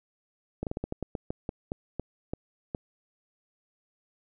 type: slowing click train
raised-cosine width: 2 ms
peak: -18 dBFS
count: 14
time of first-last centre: 0.63-2.748 s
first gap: 38 ms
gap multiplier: 1.22
effects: none